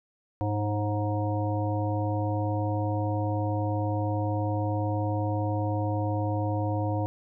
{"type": "harmonic tone with a mistuned harmonic", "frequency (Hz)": 103.83, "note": "G#2", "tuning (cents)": 0, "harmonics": [1, 3, 5, 7, 9], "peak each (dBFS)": [-27, -32, -34, -35, -37], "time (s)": [0.41, 7.06], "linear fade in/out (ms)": 0, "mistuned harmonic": 5, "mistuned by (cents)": 42, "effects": []}